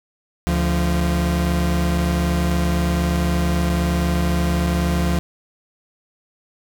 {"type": "tone pair together", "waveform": "40% pulse", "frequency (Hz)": [72.53, 173.7], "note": ["D2", "F3"], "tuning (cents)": [-21, -9], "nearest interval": "octave + minor third", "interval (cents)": 1512, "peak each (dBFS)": -19, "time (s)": [0.47, 5.19], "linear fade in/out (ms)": 0, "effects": []}